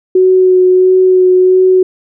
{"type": "tone with vibrato", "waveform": "sine", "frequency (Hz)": 370, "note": "F#4", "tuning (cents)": 0, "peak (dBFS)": -4, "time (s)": [0.15, 1.83], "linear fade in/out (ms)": 5, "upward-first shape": "sine", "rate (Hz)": 1.5, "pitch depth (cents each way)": 13, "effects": []}